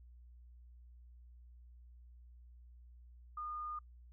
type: tone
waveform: sine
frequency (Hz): 1220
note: D#6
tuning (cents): -34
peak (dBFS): -40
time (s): 3.37-3.79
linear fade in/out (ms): 5
effects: noise-tail reverb RT60 0.1 s tail -26 dB re dry + added 60 Hz sine -55 dBFS peak until 4.12 s